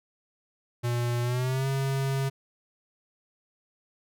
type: tone with pitch glide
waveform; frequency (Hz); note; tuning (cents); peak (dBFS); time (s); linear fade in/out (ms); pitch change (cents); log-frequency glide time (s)
square; 120.2 to 135.7; B2 to C#3; -46 to -36; -26; 0.83-2.3; 20; +210; 1.22-1.67
effects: none